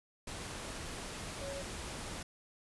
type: tone in noise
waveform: sine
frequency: 554.4 Hz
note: C#5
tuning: in tune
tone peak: -41 dBFS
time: 1.41-1.62 s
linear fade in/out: 5 ms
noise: pink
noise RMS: -43 dBFS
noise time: 0.27-2.23 s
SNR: -1 dB
effects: resampled to 24000 Hz